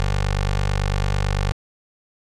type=tone with notch filter; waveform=15% pulse; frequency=49 Hz; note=G1; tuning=in tune; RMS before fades=-21 dBFS; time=0-1.52 s; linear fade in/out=0 ms; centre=260 Hz; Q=0.61; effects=low-pass 7000 Hz 12 dB/octave